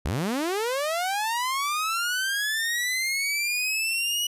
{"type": "linear sweep", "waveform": "sawtooth", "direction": "up", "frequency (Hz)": [55, 2935], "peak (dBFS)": -21, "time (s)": [0.05, 4.27], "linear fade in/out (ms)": 5, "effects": ["resampled to 32000 Hz"]}